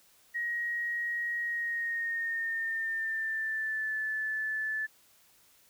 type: tone with pitch glide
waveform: sine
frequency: 1890 to 1743.2 Hz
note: A#6 to A6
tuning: +23 to -17 cents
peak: -30 dBFS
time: 0.34-4.87 s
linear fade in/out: 20 ms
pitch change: -140 cents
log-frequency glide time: 1.41-3.95 s
effects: white hiss -63 dBFS RMS until 5.69 s